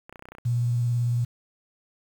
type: clicks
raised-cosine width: 0.5 ms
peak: -27 dBFS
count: 10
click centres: 0.095 / 0.126 / 0.158 / 0.194 / 0.224 / 0.255 / 0.287 / 0.32 / 0.351 / 0.384 s
type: tone with vibrato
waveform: sine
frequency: 120 Hz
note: B2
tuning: 49 cents flat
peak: -21 dBFS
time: 0.45-1.25 s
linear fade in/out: 10 ms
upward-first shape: square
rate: 18 Hz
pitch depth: 14 cents each way
effects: 8-bit